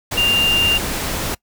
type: tone in noise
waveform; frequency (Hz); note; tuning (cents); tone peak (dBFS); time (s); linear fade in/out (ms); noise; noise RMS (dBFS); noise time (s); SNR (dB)
sine; 2794; F7; 0; -13; 0.17-0.78; 10; pink; -23; 0.11-1.35; +7
effects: noise-tail reverb RT60 0.1 s tail -23 dB re dry